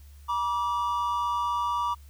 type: tone pair together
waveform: triangle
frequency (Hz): 962 / 1165.9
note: B5 / D6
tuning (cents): -46 / -13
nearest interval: minor third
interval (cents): 333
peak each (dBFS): -26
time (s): 0.28-1.95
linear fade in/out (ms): 20
effects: added 71 Hz sine -46 dBFS peak until 2.09 s + white hiss -61 dBFS RMS until 2.09 s